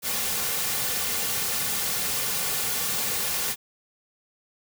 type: noise with comb filter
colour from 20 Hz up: white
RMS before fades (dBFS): -27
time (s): 0.02-3.56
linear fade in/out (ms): 50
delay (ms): 3.1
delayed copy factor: -0.55
effects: none